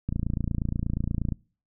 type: click train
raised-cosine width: 5 ms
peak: -15 dBFS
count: 36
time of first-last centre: 0.09-1.322 s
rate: 28.4 Hz
effects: noise-tail reverb RT60 0.4 s tail -24 dB re dry